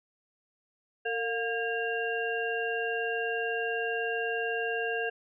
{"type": "tone cluster", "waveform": "sine", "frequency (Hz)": [456, 709, 1618, 2772], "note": ["A#4", "F5", "G#6", "F7"], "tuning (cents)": [-38, 26, -46, -14], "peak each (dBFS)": [-32, -36, -33, -37], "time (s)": [1.05, 5.1], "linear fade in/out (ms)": 10, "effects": []}